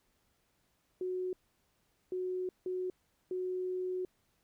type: tone bursts at uneven times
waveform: sine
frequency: 367.5 Hz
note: F#4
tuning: 12 cents flat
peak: -33 dBFS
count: 4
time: 1.01-1.33 / 2.12-2.49 / 2.66-2.9 / 3.31-4.05 s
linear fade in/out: 2 ms
effects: pink hiss -75 dBFS RMS until 4.43 s